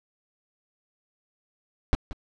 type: noise with echo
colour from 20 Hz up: brown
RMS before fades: -19 dBFS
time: 1.93-1.95 s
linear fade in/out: 0 ms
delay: 180 ms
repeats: 1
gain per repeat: -15 dB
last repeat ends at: 2.13 s
effects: low-pass 5000 Hz 12 dB/octave